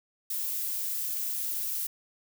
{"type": "noise", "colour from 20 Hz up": "violet", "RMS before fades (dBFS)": -32, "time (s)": [0.3, 1.87], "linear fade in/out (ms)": 5, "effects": []}